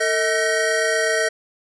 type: tone cluster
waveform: square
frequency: 449.8 / 637 / 1523 / 1883 Hz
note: A4 / D#5 / F#6 / A#6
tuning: +38 / +41 / +50 / +17 cents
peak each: -24 / -23 / -26 / -24 dBFS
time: 0-1.29 s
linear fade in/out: 10 ms
effects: resampled to 24000 Hz